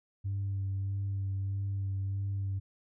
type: tone with vibrato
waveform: sine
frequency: 98 Hz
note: G2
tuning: in tune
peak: -29 dBFS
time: 0.24-2.6 s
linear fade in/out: 20 ms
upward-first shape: sine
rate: 1.6 Hz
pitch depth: 18 cents each way
effects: tanh soft clip ceiling -28 dBFS